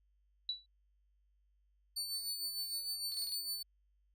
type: tone with exponential decay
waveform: sine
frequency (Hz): 3940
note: B7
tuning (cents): -5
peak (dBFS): -31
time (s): 0.49-0.66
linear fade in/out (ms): 2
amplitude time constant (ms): 36
type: tone with tremolo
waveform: sawtooth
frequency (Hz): 4501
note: C#8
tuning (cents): +26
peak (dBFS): -33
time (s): 1.96-3.63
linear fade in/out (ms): 10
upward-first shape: sine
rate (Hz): 6.6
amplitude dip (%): 50
type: tone bursts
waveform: sine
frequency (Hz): 4300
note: C8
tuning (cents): +47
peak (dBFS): -39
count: 5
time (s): 3.12-3.343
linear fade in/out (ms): 0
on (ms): 23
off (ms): 27
effects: added 50 Hz sine -70 dBFS peak until 4.14 s